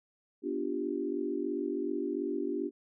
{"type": "chord", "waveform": "sine", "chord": "G dominant seventh", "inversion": "first", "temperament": "equal", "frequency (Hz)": [246.9, 293.7, 349.2, 392], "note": ["B3", "D4", "F4", "G4"], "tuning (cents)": [0, 0, 0, 0], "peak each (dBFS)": [-39, -35, -36, -36], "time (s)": [0.42, 2.71], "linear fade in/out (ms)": 50, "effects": []}